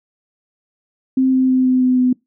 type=tone with pitch steps; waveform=sine; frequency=261.6 / 259.6 / 257.7 / 255.8 / 253.9 / 252 Hz; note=C4 / C4 / C4 / C4 / B3 / B3; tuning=0 / -13 / -26 / -39 / +48 / +35 cents; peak=-11 dBFS; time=1.17-2.13 s; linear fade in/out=5 ms; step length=160 ms; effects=noise-tail reverb RT60 0.2 s tail -25 dB re dry